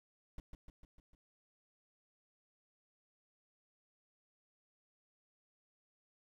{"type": "noise with echo", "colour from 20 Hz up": "brown", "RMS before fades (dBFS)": -44, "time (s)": [0.38, 0.4], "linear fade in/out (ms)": 2, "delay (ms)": 150, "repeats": 5, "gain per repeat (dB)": -4, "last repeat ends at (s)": 1.15, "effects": []}